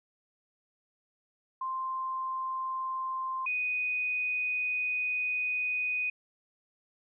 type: tone pair in turn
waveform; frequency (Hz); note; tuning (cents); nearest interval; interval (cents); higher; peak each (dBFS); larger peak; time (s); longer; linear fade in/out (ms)
sine; 1046.5 / 2489; C6 / D#7; 0 / 0; octave + minor third; 1500; second; -31 / -28; second; 1.61-3.46 / 3.46-6.1; second; 5
effects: none